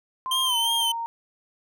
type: tone with pitch glide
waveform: sine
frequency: 1038 to 924.8 Hz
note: C6 to A#5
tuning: -14 to -14 cents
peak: -27 dBFS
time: 0.26-1.06 s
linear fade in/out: 0 ms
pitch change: -200 cents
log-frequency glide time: 0.48-0.57 s
type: tone with vibrato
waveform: 45% pulse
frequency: 3136 Hz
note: G7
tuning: in tune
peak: -22 dBFS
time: 0.31-0.92 s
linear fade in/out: 5 ms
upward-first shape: sine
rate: 2.9 Hz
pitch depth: 48 cents each way
effects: none